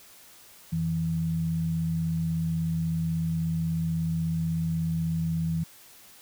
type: tone pair together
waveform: sine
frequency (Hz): 88 / 164.36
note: F2 / E3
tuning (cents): +14 / -5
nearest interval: major seventh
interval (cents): 1081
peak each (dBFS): -35 / -25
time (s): 0.72-5.64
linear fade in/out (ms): 10
effects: white hiss -52 dBFS RMS until 6.21 s